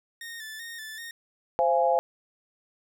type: tone with vibrato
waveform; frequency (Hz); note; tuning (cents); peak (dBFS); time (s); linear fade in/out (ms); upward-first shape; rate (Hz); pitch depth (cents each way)
sawtooth; 1800; A6; +39; -34; 0.21-1.11; 2; square; 2.6; 47
type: chord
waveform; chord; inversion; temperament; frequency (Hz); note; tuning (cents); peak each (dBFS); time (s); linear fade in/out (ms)
sine; F minor; second; equal with one note detuned; 523.3 / 682.9 / 830.6; C5 / F5 / Ab5; 0 / -39 / 0; -24 / -24 / -25; 1.59-1.99; 0
effects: none